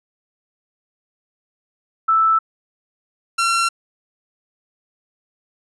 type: tone pair in turn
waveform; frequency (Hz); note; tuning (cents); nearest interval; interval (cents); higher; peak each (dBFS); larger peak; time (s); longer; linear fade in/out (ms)
sine / sawtooth; 1318.5 / 1361.8; E6 / F6; 0 / -44; minor second; 56; second; -12; neither; 2.08-2.39 / 3.38-3.69; neither; 10
effects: resampled to 24000 Hz